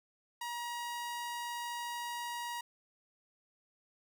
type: tone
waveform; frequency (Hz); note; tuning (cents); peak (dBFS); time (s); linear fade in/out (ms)
sawtooth; 953; A#5; +38; -34; 0.41-2.61; 5
effects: none